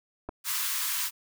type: clicks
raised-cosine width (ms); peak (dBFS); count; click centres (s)
1; -23; 2; 0.289 / 0.292
type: high-pass noise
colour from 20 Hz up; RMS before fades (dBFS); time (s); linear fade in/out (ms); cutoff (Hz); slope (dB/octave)
white; -30; 0.44-1.11; 50; 930; 96
effects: none